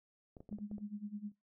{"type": "clicks", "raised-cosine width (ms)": 2, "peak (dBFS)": -38, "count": 7, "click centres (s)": [0.368, 0.405, 0.491, 0.527, 0.586, 0.714, 0.782]}
{"type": "tone with tremolo", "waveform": "sine", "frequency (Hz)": 207.7, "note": "G#3", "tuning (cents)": 0, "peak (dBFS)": -38, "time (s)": [0.51, 1.32], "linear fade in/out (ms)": 5, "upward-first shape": "sine", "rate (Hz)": 9.7, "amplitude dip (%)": 85}
{"effects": ["noise-tail reverb RT60 0.2 s tail -17 dB re dry"]}